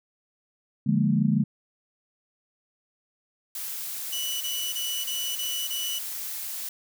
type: chord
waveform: sine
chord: Bb dominant seventh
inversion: first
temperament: equal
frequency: 146.83 / 174.61 / 207.7 / 233.1 Hz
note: D3 / F3 / Ab3 / Bb3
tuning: 0 / 0 / 0 / 0 cents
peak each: -25 / -27 / -23 / -27 dBFS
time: 0.86-1.44 s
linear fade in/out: 10 ms
type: noise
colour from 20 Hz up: blue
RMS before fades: -34 dBFS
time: 3.55-6.69 s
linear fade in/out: 2 ms
type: tone bursts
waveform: sawtooth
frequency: 2960 Hz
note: F#7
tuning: in tune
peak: -26 dBFS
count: 6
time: 4.12-5.99 s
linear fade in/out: 10 ms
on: 290 ms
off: 26 ms
effects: none